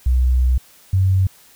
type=tone pair in turn; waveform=sine; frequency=63 / 94.66 Hz; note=B1 / F#2; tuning=+35 / +40 cents; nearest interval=perfect fifth; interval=705 cents; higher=second; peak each=-12 dBFS; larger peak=neither; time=0.06-0.58 / 0.93-1.27 s; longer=first; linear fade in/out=5 ms; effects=white hiss -49 dBFS RMS until 1.55 s